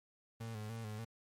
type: tone with vibrato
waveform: 35% pulse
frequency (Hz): 110.3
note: A2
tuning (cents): +5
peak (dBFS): -40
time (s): 0.4-1.05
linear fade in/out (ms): 10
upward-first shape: square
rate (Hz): 3.4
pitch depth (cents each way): 57
effects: MP3 64 kbps